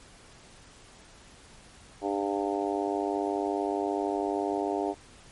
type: harmonic tone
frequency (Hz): 100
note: G2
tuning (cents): +35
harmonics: 3 / 4 / 5 / 6 / 7 / 8 / 9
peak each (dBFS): -32 / -31 / -38 / -37 / -33 / -37 / -38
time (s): 2.01-4.95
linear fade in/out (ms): 50
effects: pink hiss -53 dBFS RMS until 5.31 s + MP3 48 kbps